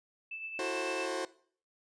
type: tone with tremolo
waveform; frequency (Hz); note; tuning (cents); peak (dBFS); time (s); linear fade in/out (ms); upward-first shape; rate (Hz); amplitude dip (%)
sine; 2637; E7; 0; -37; 0.31-1.06; 5; triangle; 9; 55
type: chord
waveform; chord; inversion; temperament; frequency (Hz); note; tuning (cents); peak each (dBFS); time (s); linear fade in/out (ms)
sawtooth; F# half-diminished seventh; third; just; 333 / 370 / 444 / 532.8; E4 / F#4 / A4 / C5; +18 / 0 / +16 / +31; -36 / -33 / -37 / -33; 0.59-1.25; 2
effects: noise-tail reverb RT60 0.5 s tail -19 dB re dry + resampled to 22050 Hz